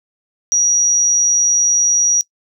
sine tone, 5770 Hz, F#8, 44 cents flat, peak -10 dBFS, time 0.52-2.21 s, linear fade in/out 0 ms, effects noise-tail reverb RT60 0.1 s tail -23 dB re dry

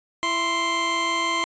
20% pulse tone pair together, 333.5 / 1046.5 Hz, E4 / C6, +20 / 0 cents, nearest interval octave + minor sixth, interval 1980 cents, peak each -25 / -17 dBFS, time 0.23-1.44 s, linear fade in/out 0 ms, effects resampled to 16000 Hz

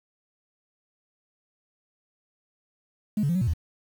sine tone with pitch steps, 211.3 / 142.1 / 172.4 / 186.9 / 119 / 81.7 Hz, G#3 / C#3 / F3 / F#3 / A#2 / E2, +30 / +43 / -22 / +18 / +36 / -15 cents, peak -20 dBFS, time 3.17-3.536 s, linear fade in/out 5 ms, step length 61 ms, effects tanh soft clip ceiling -18 dBFS + 8-bit

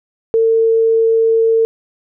sine tone, 451.4 Hz, A4, 44 cents sharp, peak -9 dBFS, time 0.34-1.65 s, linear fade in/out 0 ms, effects none

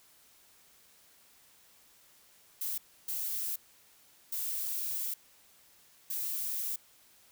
violet noise bursts at uneven times, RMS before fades -35 dBFS, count 4, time 2.61-2.78 / 3.08-3.56 / 4.32-5.14 / 6.1-6.76 s, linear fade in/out 5 ms, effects white hiss -62 dBFS RMS until 7.31 s

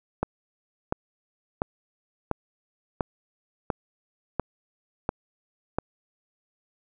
click train, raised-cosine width 1 ms, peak -10 dBFS, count 9, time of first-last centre 0.23-5.786 s, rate 1.44 Hz, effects none

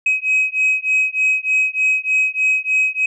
sine beating tone pair, 2536 / 2539.3 Hz, D#7 / D#7, +32 / +35 cents, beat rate 3.3 Hz, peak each -16 dBFS, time 0.06-3.06 s, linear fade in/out 5 ms, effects tanh soft clip ceiling -10 dBFS

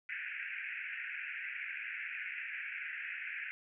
white band-pass noise, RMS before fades -42 dBFS, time 0.09-3.51 s, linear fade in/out 0 ms, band 1500 to 2600 Hz, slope 96 dB/octave, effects none

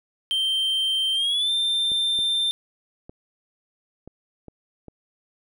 triangle tone with pitch glide, 3136 to 3582 Hz, G7 to A7, 0 to +30 cents, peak -19 dBFS, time 0.31-2.51 s, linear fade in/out 0 ms, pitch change +230 cents, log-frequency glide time 1.14-1.51 s
clicks, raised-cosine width 2 ms, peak -27 dBFS, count 6, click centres 1.918 / 2.19 / 3.095 / 4.076 / 4.483 / 4.883 s
effects none

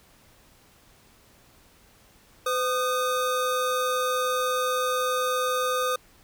square tone pair together, 507.4 / 1228 Hz, B4 / D#6, +47 / -23 cents, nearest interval octave + minor third, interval 1530 cents, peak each -27 dBFS, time 2.46-5.96 s, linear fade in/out 5 ms, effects pink hiss -57 dBFS RMS until 6.23 s

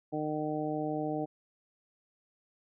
harmonic tone, 152.6 Hz, D#3, 33 cents flat, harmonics 1 / 2 / 3 / 4 / 5, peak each -40 / -34 / -38 / -38 / -38 dBFS, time 0.12-1.26 s, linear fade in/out 20 ms, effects none

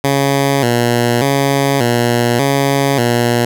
10% pulse tone with vibrato, 128.8 Hz, C3, 27 cents flat, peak -3 dBFS, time 0.04-3.45 s, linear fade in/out 2 ms, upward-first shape square, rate 0.85 Hz, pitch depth 130 cents each way, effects none

